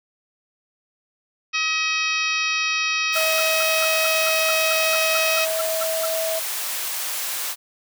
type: harmonic tone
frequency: 635 Hz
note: D#5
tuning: 35 cents sharp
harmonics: 2 / 3 / 4 / 5 / 6 / 7 / 8 / 9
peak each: -29 / -31 / -22 / -32 / -31 / -34 / -32 / -32 dBFS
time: 1.53-5.46 s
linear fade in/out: 20 ms
type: high-pass noise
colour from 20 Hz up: white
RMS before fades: -27 dBFS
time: 3.12-7.56 s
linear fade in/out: 50 ms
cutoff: 640 Hz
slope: 12 dB/octave
type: tone with pitch glide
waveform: sine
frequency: 640 to 647.1 Hz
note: D#5 to E5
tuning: +49 to -32 cents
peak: -23 dBFS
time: 3.15-6.4 s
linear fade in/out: 20 ms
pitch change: +19 cents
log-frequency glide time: 4.7-6.11 s
type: tone bursts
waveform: triangle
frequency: 1337 Hz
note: E6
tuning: 24 cents sharp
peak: -24 dBFS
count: 14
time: 3.16-6.054 s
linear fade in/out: 0 ms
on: 21 ms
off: 200 ms
effects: none